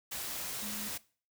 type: tone in noise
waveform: sine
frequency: 209.8 Hz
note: G#3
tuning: 18 cents sharp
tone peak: -43 dBFS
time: 0.62-0.89 s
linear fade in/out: 10 ms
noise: white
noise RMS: -39 dBFS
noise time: 0.11-0.98 s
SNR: -7 dB
effects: noise-tail reverb RT60 0.4 s tail -20 dB re dry